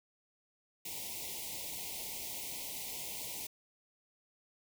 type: band-stop noise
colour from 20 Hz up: white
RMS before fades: -42 dBFS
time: 0.85-3.47 s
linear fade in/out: 5 ms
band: 1000 to 2000 Hz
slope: 96 dB/octave
effects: none

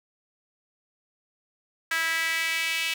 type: tone with high-pass filter sweep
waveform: sawtooth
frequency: 326.8 Hz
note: E4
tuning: 15 cents flat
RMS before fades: -27 dBFS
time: 1.91-2.94 s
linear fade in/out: 5 ms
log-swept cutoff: 1700 to 2600 Hz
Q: 3.6
effects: none

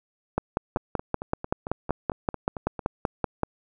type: two click trains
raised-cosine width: 1 ms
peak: -9 / -18 dBFS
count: 17 / 10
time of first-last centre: 0.38-3.433 / 0.77-2.792 s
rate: 5.24 / 4.45 Hz
effects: none

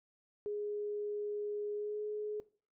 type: tone with pitch glide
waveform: sine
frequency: 415.3 to 421.8 Hz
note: G#4 to G#4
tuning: 0 to +27 cents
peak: -35 dBFS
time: 0.46-2.4 s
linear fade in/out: 0 ms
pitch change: +27 cents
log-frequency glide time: 1.75-2.01 s
effects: noise-tail reverb RT60 0.4 s tail -19 dB re dry

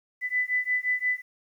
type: beating tone pair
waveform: sine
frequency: 1994 / 1999.7 Hz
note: B6 / B6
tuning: +16 / +21 cents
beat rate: 5.7 Hz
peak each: -27 dBFS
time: 0.21-1.22 s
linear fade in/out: 50 ms
effects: 10-bit

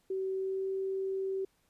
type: tone with pitch glide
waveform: sine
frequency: 381.2 to 384.5 Hz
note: G4 to G4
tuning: -48 to -33 cents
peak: -31 dBFS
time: 0.1-1.45 s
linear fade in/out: 5 ms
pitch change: +15 cents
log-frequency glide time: 0.33-0.69 s
effects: pink hiss -72 dBFS RMS until 1.69 s + resampled to 32000 Hz

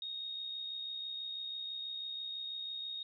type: tone with amplitude modulation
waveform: sine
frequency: 3729 Hz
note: A#7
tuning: in tune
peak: -37 dBFS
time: 0.02-3.03 s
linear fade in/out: 2 ms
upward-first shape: sine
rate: 66.1 Hz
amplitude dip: 40%
effects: none

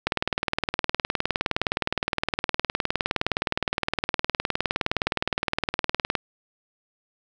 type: click train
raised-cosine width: 0.3 ms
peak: -6 dBFS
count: 119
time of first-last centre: 0.07-6.152 s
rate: 19.4 Hz
effects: none

